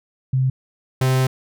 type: tone pair in turn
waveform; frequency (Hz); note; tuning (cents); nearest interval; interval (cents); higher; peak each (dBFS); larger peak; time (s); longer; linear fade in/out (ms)
sine / 45% pulse; 130.81 / 130.27; C3 / C3; 0 / -7; unison; 7; first; -15; neither; 0.33-0.5 / 1.01-1.27; second; 5
effects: none